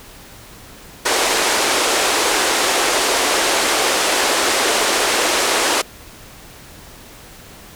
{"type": "band-pass noise", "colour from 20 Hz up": "pink", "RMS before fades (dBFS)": -17, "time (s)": [1.05, 5.82], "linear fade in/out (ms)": 10, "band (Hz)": [350, 10000], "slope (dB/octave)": 24, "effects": ["pink hiss -40 dBFS RMS until 7.75 s"]}